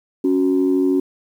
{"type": "tone pair together", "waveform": "sine", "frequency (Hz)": [277.2, 370], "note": ["C#4", "F#4"], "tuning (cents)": [0, 0], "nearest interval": "perfect fourth", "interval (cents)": 500, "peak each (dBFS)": [-15, -17], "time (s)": [0.24, 1], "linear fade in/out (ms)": 5, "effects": ["tanh soft clip ceiling -8 dBFS", "8-bit"]}